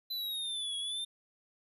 square exponential two-way sweep, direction down then up, 4037 to 3322 to 3626 Hz, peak -35 dBFS, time 0.1-1.05 s, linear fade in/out 10 ms, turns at 0.77 s, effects resampled to 32000 Hz + 12-bit

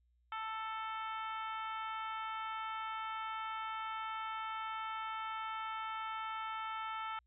harmonic tone with a mistuned harmonic, 441.4 Hz, A4, 5 cents sharp, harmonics 2 / 3 / 4 / 5 / 6 / 7 / 8, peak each -43 / -41 / -52 / -50 / -56 / -53 / -60 dBFS, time 0.32-7.19 s, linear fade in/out 2 ms, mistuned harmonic 8, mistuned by +19 cents, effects added 60 Hz sine -70 dBFS peak until 7.26 s

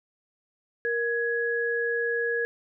sine tone pair together, 469.1 / 1671.7 Hz, A#4 / G#6, +11 / +11 cents, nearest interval octave + minor seventh, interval 2200 cents, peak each -27 dBFS, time 0.85-2.45 s, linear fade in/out 0 ms, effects none

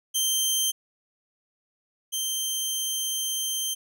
15% pulse tone pair in turn, 3136 / 3136 Hz, G7 / G7, 0 / 0 cents, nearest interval unison, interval 0 cents, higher neither, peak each -15 / -19 dBFS, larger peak first, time 0.14-0.72 / 2.12-3.75 s, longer second, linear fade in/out 20 ms, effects none

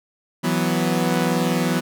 sawtooth chord, E suspended second, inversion none, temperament equal, 164.81 / 185 / 246.9 Hz, E3 / F#3 / B3, 0 / 0 / 0 cents, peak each -19 dBFS, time 0.43-1.81 s, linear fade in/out 20 ms, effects none

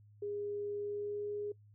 sine tone with pitch glide, 409.9 to 413.2 Hz, G#4 to G#4, -23 to -9 cents, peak -36 dBFS, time 0.22-1.52 s, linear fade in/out 5 ms, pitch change +14 cents, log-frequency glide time 0.77-1.31 s, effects noise-tail reverb RT60 0.1 s tail -22 dB re dry + added 104 Hz sine -58 dBFS peak until 1.74 s

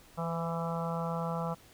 harmonic tone with a mistuned harmonic, 166.5 Hz, E3, 18 cents sharp, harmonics 1 / 3 / 4 / 5 / 6 / 7 / 8, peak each -34 / -39 / -40 / -41 / -42 / -42 / -43 dBFS, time 0.17-1.55 s, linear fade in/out 20 ms, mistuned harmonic 3, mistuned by +18 cents, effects pink hiss -58 dBFS RMS until 1.73 s

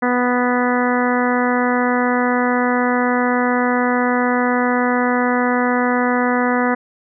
harmonic tone, 246.9 Hz, B3, in tune, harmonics 1 / 2 / 3 / 4 / 5 / 6 / 7 / 8, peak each -18 / -21 / -23 / -24 / -25 / -26 / -26 / -27 dBFS, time 0.02-6.75 s, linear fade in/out 10 ms, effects none

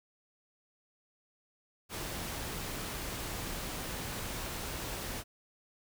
pink noise, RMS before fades -39 dBFS, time 1.89-5.24 s, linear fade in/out 50 ms, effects none

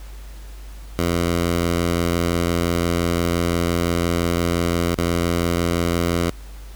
10% pulse tone with dropouts, 85.8 Hz, F2, 30 cents flat, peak -10 dBFS, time 0.99-6.3 s, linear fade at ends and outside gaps 0 ms, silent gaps 4.946-4.98 s, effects added 50 Hz sine -34 dBFS peak until 6.75 s + pink hiss -47 dBFS RMS until 6.75 s

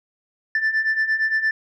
sine beating tone pair, 1760 / 1768.7 Hz, A6 / A6, 0 / +9 cents, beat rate 8.7 Hz, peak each -22 / -18 dBFS, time 0.55-1.51 s, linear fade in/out 2 ms, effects tanh soft clip ceiling -15 dBFS

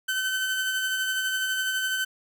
30% pulse tone with tremolo, 1529 Hz, G6, 44 cents flat, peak -21 dBFS, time 0.08-2.05 s, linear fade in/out 10 ms, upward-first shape sine, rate 12 Hz, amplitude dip 30%, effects none

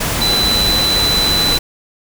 sine tone in noise, 4000 Hz, B7, 21 cents sharp, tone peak -13 dBFS, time 0.21-1.58 s, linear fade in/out 10 ms, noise pink, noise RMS -18 dBFS, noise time 0-1.59 s, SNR +2 dB, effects none

